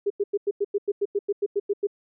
sine tone bursts, 405.2 Hz, G#4, 43 cents flat, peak -20 dBFS, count 14, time 0.06-1.871 s, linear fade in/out 10 ms, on 43 ms, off 93 ms, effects none

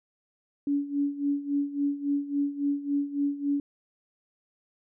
sine tone with tremolo, 284.6 Hz, C#4, 46 cents sharp, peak -22 dBFS, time 0.67-3.6 s, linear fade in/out 2 ms, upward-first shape sine, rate 3.6 Hz, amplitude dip 80%, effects none

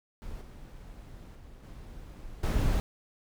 brown noise with level steps, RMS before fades -41 / -46 / -49 / -45 / -26 dBFS, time 0.22-2.8 s, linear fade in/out 0 ms, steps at 0.41 / 1.35 / 1.63 / 2.43 s, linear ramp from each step 5 ms, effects none

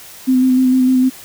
sine tone with vibrato, 256.9 Hz, C4, 32 cents flat, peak -9 dBFS, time 0.27-1.1 s, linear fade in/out 20 ms, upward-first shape square, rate 6.6 Hz, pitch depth 17 cents each way, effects white hiss -37 dBFS RMS until 1.24 s

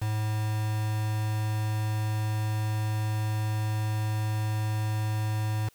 triangle tone with quantisation, 107.5 Hz, A2, 40 cents flat, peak -24 dBFS, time 0.01-5.69 s, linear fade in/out 10 ms, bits 6, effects white hiss -62 dBFS RMS until 5.74 s

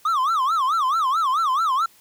triangle tone with vibrato, 1174.7 Hz, D6, in tune, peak -16 dBFS, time 0.05-1.86 s, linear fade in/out 5 ms, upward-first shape sine, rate 4.6 Hz, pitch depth 250 cents each way, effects white hiss -54 dBFS RMS until 2 s

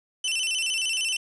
sawtooth tone with vibrato, 2857 Hz, F7, 39 cents sharp, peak -21 dBFS, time 0.24-1.17 s, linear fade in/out 5 ms, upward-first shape square, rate 13 Hz, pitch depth 100 cents each way, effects resampled to 24000 Hz + 8-bit

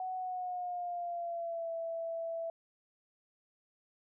sine tone with pitch glide, 744 to 662.8 Hz, F#5 to E5, +9 to +9 cents, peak -35 dBFS, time 0-2.5 s, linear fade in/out 2 ms, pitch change -200 cents, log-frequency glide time 0.15-1.71 s, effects none

